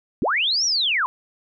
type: linear two-way sweep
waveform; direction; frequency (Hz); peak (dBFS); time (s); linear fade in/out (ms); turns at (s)
sine; up then down; 146.83 to 5840 to 934; -18; 0.22-1.06; 0; 0.65
effects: none